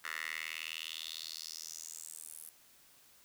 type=tone with high-pass filter sweep; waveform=10% pulse; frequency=79.7 Hz; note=D#2; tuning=42 cents sharp; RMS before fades=-44 dBFS; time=0.04-2.5 s; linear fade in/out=5 ms; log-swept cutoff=1600 to 11000 Hz; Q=4.1; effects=white hiss -63 dBFS RMS until 3.24 s